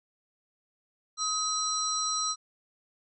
sine tone cluster, 1268 / 4055 / 5740 / 7920 Hz, D#6 / B7 / F8 / B8, +32 / +45 / +47 / +4 cents, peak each -32 / -32 / -32 / -37 dBFS, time 1.17-2.36 s, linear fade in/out 50 ms, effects none

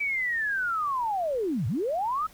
sine linear two-way sweep, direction down then up, 2318 to 94.1 to 1312 Hz, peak -25 dBFS, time 0-2.27 s, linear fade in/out 10 ms, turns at 1.67 s, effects pink hiss -54 dBFS RMS until 2.33 s

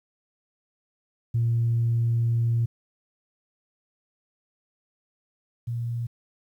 sine tone pair in turn, 116.54 / 118.03 Hz, A#2 / A#2, 0 / +22 cents, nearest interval unison, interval 22 cents, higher second, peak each -19 / -26 dBFS, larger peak first, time 1.34-2.66 / 5.67-6.07 s, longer first, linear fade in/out 10 ms, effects tanh soft clip ceiling -16 dBFS + 10-bit

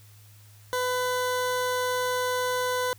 20% pulse tone, 501 Hz, B4, 25 cents sharp, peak -20 dBFS, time 0.73-2.93 s, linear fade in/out 0 ms, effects added 104 Hz sine -50 dBFS peak until 2.98 s + white hiss -57 dBFS RMS until 2.98 s

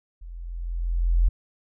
sine tone with level ramp, 42.77 Hz, F1, 35 cents flat, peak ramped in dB -37 to -14 dBFS, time 0.21-1.29 s, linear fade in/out 10 ms, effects none

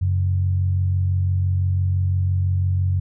sine tone pair together, 92.66 / 138.59 Hz, F#2 / C#3, +3 / 0 cents, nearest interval perfect fifth, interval 697 cents, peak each -17 / -28 dBFS, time 0.01-3 s, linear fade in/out 10 ms, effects none

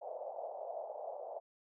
pink band-pass noise, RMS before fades -44 dBFS, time 0.01-1.4 s, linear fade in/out 20 ms, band 550 to 750 Hz, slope 48 dB/octave, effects none

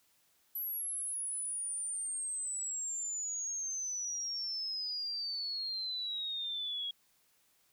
sine exponential sweep, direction down, 11840 to 3300 Hz, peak -35 dBFS, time 0.55-6.91 s, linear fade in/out 5 ms, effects white hiss -71 dBFS RMS until 7.72 s

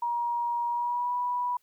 sine tone with pitch glide, 950 to 980.1 Hz, A#5 to B5, +33 to -13 cents, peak -26 dBFS, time 0.02-1.57 s, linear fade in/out 5 ms, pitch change +54 cents, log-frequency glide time 0.68-1.14 s, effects white hiss -70 dBFS RMS until 1.62 s

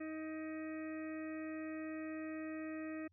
harmonic tone with a mistuned harmonic, 314.2 Hz, D#4, 17 cents sharp, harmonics 1 / 2 / 4 / 5 / 6 / 7 / 8, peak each -42 / -50 / -56 / -61 / -54 / -64 / -58 dBFS, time 0-3.08 s, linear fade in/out 10 ms, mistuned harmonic 7, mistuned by +40 cents, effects added 90 Hz sine -70 dBFS peak until 3.12 s

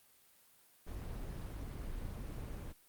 brown noise, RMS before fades -43 dBFS, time 0.86-2.73 s, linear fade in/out 20 ms, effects white hiss -66 dBFS RMS until 2.88 s + Opus 32 kbps

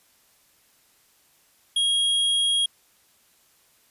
square tone, 3280 Hz, G#7, 22 cents flat, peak -20 dBFS, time 1.76-2.66 s, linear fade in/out 5 ms, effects white hiss -61 dBFS RMS until 3.9 s + resampled to 32000 Hz

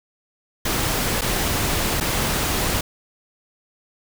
pink noise with dropouts, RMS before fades -22 dBFS, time 0.65-2.81 s, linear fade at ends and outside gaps 5 ms, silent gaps 1.211-1.217 / 2.002-2.008 s, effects none

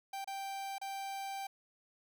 45% pulse tone with dropouts, 784 Hz, G5, in tune, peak -39 dBFS, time 0.13-1.47 s, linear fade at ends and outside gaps 5 ms, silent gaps 0.245-0.274 / 0.783-0.814 s, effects none

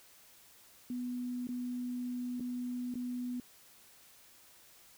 sine tone with dropouts, 246.9 Hz, B3, in tune, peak -35 dBFS, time 0.9-3.4 s, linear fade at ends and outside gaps 2 ms, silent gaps 1.471-1.489 / 2.398-2.405 / 2.941-2.954 s, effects white hiss -60 dBFS RMS until 4.97 s

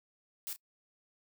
blue noise with echo, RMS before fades -39 dBFS, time 0.47-0.53 s, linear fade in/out 0 ms, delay 31 ms, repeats 1, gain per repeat -11 dB, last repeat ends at 0.561 s, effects noise-tail reverb RT60 0.1 s tail -25 dB re dry

